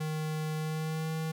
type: tone with pitch glide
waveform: square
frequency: 155.56 to 159.29 Hz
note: D#3 to D#3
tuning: 0 to +41 cents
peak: -32 dBFS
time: 0-1.32 s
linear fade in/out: 10 ms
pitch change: +41 cents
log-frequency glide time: 0.56-1.12 s
effects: none